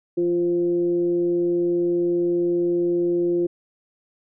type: tone with frequency modulation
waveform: sine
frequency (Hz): 347.5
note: F4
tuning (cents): -9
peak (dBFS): -18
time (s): 0.17-3.47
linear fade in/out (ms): 10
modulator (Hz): 175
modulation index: 0.37
effects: none